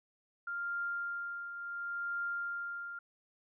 sine tone with tremolo, 1396.9 Hz, F6, in tune, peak -33 dBFS, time 0.47-2.99 s, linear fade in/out 5 ms, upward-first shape triangle, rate 0.71 Hz, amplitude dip 60%, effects none

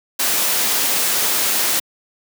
white noise, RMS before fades -18 dBFS, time 0.19-1.8 s, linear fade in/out 10 ms, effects high-pass 200 Hz 12 dB/octave

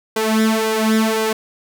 sawtooth tone with flanger, 220 Hz, A3, in tune, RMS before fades -17 dBFS, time 0.16-1.33 s, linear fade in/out 5 ms, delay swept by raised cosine 2 to 4 ms, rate 1.9 Hz, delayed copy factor +0.75, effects none

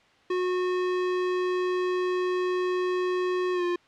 square tone with pitch glide, 364.2 to 352 Hz, F#4 to F4, -27 to +14 cents, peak -25 dBFS, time 0.3-3.76 s, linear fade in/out 5 ms, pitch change -59 cents, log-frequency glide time 3.53-3.64 s, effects white hiss -59 dBFS RMS until 3.87 s + low-pass 3000 Hz 12 dB/octave

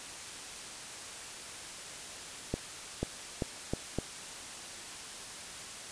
accelerating click train, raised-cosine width 2 ms, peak -17 dBFS, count 5, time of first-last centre 2.54-3.986 s, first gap 490 ms, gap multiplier 0.8, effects white hiss -44 dBFS RMS until 5.91 s + resampled to 22050 Hz

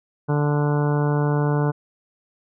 harmonic tone, 146.83 Hz, D3, in tune, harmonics 1 / 2 / 3 / 4 / 5 / 6 / 7 / 8 / 9 / 10, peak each -19 / -27 / -26 / -32 / -34 / -32 / -34 / -39 / -41 / -36 dBFS, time 0.28-1.72 s, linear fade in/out 20 ms, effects none

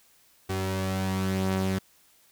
sawtooth tone pair together, 94.9 / 190.28 Hz, F#2 / F#3, +44 / +49 cents, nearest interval octave, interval 1205 cents, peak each -25 dBFS, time 0.49-1.79 s, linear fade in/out 10 ms, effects white hiss -61 dBFS RMS until 2.31 s

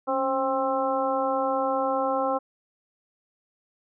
harmonic tone with a mistuned harmonic, 265 Hz, C4, 22 cents sharp, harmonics 1 / 2 / 3 / 4 / 5, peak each -32 / -26 / -28 / -30 / -32 dBFS, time 0.07-2.39 s, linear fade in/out 20 ms, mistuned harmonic 1, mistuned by +61 cents, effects none

